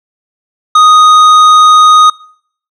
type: tone with tanh clipping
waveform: triangle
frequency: 1244.5 Hz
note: D#6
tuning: in tune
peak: -3 dBFS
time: 0.75-2.1 s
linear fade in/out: 5 ms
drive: 14 dB
effects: noise-tail reverb RT60 0.6 s tail -23 dB re dry